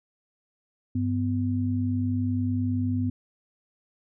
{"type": "tone pair together", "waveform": "sine", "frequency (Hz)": [99.5, 250.7], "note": ["G2", "B3"], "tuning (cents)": [26, 26], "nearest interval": "octave + major third", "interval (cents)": 1600, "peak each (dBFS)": -26, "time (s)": [0.95, 3.1], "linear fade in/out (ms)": 5, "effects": []}